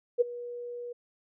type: tone with ADSR envelope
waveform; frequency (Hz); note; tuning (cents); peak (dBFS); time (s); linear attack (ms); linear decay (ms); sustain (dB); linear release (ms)
sine; 482.6; B4; -40; -17; 0.18-0.93; 30; 16; -19; 11
effects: none